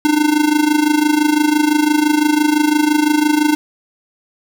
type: tone with amplitude modulation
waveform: square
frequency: 301.2 Hz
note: D4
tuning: 44 cents sharp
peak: -9 dBFS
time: 0.05-3.55 s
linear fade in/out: 0 ms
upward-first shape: sine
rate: 25.9 Hz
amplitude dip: 75%
effects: none